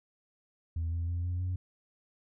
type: tone with pitch steps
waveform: sine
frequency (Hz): 82.41 / 84.48 / 86.61 / 88.79 / 91.02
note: E2 / E2 / F2 / F2 / F#2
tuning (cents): 0 / +43 / -14 / +29 / -28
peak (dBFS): -28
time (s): 0.76-1.56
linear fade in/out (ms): 5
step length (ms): 160
effects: tanh soft clip ceiling -28 dBFS